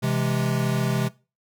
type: chord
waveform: square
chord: C augmented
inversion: none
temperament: equal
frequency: 130.81 / 164.81 / 207.7 Hz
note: C3 / E3 / G#3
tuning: 0 / 0 / 0 cents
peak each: -24 / -29 / -28 dBFS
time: 0.02-1.09 s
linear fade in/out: 20 ms
effects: noise-tail reverb RT60 0.3 s tail -20 dB re dry